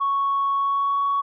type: tone with pitch glide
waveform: sine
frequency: 1108.7 to 1119 Hz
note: C#6 to C#6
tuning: 0 to +16 cents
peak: -18 dBFS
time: 0-1.22 s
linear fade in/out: 20 ms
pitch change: +16 cents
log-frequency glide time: 0.55-0.98 s
effects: tanh soft clip ceiling -15 dBFS